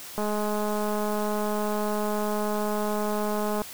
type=click train; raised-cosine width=1 ms; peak=-16 dBFS; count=723; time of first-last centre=0.18-3.618 s; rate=210 Hz; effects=white hiss -41 dBFS RMS until 3.73 s